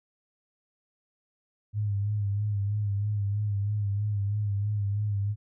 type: tone with vibrato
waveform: sine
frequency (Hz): 102.6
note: G#2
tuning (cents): -21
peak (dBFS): -25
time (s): 1.73-5.36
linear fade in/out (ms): 50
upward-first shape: sine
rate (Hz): 3.1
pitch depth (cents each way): 50
effects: none